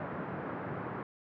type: band-pass noise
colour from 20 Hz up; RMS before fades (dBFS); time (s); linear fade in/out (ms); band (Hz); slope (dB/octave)
pink; -39; 0-1.03; 2; 120 to 1600; 24
effects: none